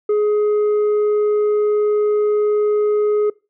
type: tone with tanh clipping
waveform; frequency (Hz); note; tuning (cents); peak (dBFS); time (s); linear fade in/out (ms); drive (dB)
triangle; 419.3; G#4; +17; -14; 0.09-3.3; 5; 8
effects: noise-tail reverb RT60 0.3 s tail -24 dB re dry